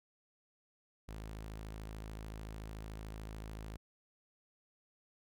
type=tone; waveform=sawtooth; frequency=53.6 Hz; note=A1; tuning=45 cents flat; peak=-40 dBFS; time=1.08-3.77 s; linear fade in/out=10 ms; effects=none